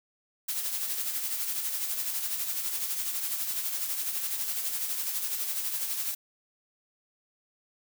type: noise with tremolo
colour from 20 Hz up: blue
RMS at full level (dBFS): -30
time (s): 0.48-6.15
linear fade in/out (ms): 10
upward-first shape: sine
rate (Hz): 12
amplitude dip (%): 45
effects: none